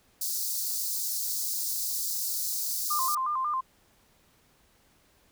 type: high-pass noise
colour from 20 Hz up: white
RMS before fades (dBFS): -31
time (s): 0.21-3.15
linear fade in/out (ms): 5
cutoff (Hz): 4300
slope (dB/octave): 48
type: tone with vibrato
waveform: sine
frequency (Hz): 1121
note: C#6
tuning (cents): +19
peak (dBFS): -26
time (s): 2.9-3.61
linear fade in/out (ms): 10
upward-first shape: square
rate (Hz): 5.5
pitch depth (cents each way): 120
effects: pink hiss -64 dBFS RMS until 5.31 s